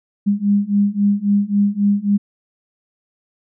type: beating tone pair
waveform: sine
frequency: 200.9 / 204.6 Hz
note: G3 / G#3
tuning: +43 / -26 cents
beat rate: 3.7 Hz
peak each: -17 / -16 dBFS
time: 0.26-2.18 s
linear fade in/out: 20 ms
effects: none